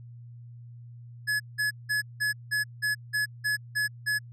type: tone bursts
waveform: square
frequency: 1700 Hz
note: G#6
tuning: 40 cents sharp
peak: -25 dBFS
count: 10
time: 1.27-4.19 s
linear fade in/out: 20 ms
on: 130 ms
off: 180 ms
effects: added 119 Hz sine -43 dBFS peak until 4.32 s + low-pass 12000 Hz 12 dB/octave